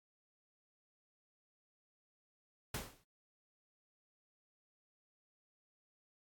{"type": "noise with exponential decay", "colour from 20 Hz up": "pink", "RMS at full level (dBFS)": -37, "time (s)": [2.74, 3.04], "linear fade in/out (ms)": 5, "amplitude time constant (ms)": 65, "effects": ["AAC 64 kbps"]}